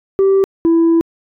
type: tone pair in turn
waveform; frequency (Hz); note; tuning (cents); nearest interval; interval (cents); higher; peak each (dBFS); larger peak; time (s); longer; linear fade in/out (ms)
sine; 388.6 / 331.8; G4 / E4; -15 / +11; minor third; 274; first; -6; neither; 0.19-0.44 / 0.65-1.01; second; 0
effects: tanh soft clip ceiling -7 dBFS